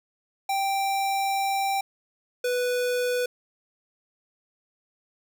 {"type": "tone pair in turn", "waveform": "square", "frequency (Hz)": [784, 493.9], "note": ["G5", "B4"], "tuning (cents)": [0, 0], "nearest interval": "minor sixth", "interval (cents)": 800, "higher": "first", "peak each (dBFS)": -24, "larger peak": "neither", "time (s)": [[0.49, 1.81], [2.44, 3.26]], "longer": "first", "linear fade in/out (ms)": 5, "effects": []}